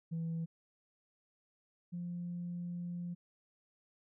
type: tone pair in turn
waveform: sine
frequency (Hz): 164.81 / 174.61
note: E3 / F3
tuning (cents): 0 / 0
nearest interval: minor second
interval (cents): 100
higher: second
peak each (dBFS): -33 / -37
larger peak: first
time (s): 0.11-0.46 / 1.92-3.15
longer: second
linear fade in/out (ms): 20
effects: tanh soft clip ceiling -33 dBFS